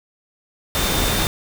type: tone in noise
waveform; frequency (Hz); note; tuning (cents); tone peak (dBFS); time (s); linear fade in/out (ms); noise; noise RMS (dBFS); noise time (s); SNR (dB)
sine; 3604; A7; +41; -28; 0.75-1.27; 0; pink; -20; 0.75-1.27; -11
effects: none